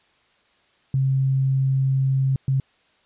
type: tone bursts at uneven times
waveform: sine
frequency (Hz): 133.9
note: C3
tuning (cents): +40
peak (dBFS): -17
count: 2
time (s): 0.94-2.36 / 2.48-2.6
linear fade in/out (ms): 2
effects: white hiss -61 dBFS RMS until 3.05 s + resampled to 8000 Hz